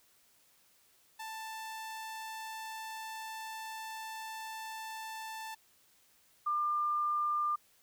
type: tone pair in turn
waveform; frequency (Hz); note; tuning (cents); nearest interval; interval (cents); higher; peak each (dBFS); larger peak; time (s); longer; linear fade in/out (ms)
sawtooth / sine; 884 / 1197.5; A5 / D6; +8 / +33; perfect fourth; 525; second; -37 / -29; second; 1.19-5.55 / 6.46-7.56; first; 10
effects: white hiss -67 dBFS RMS until 7.82 s